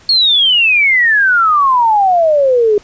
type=exponential sweep; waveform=sine; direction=down; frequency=4373 to 405.7 Hz; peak=-7 dBFS; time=0.09-2.78 s; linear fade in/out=2 ms; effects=pink hiss -43 dBFS RMS until 2.83 s + resampled to 16000 Hz